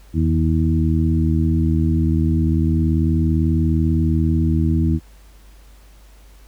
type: harmonic tone with a mistuned harmonic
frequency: 80.3 Hz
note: E2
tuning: 45 cents flat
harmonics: 1 / 2 / 3 / 4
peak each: -17 / -20 / -22 / -23 dBFS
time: 0.13-5 s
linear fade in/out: 50 ms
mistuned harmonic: 1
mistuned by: +52 cents
effects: added 50 Hz sine -43 dBFS peak until 6.47 s + pink hiss -53 dBFS RMS until 6.47 s